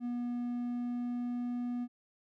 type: tone with pitch glide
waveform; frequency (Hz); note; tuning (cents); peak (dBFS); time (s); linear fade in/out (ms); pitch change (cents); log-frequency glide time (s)
triangle; 242 to 243.5; B3 to B3; -35 to -24; -31; 0-1.88; 50; +11; 0.28-1.58
effects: none